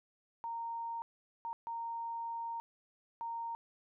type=tone bursts at uneven times; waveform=sine; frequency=925 Hz; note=A#5; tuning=14 cents flat; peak=-37 dBFS; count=4; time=0.44-1.02 / 1.45-1.53 / 1.67-2.6 / 3.21-3.55 s; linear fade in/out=0 ms; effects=none